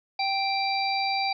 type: harmonic tone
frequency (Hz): 784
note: G5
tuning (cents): 0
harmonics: 1 / 3 / 5 / 6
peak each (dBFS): -26 / -30 / -36 / -31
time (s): 0.19-1.33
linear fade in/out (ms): 5
effects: none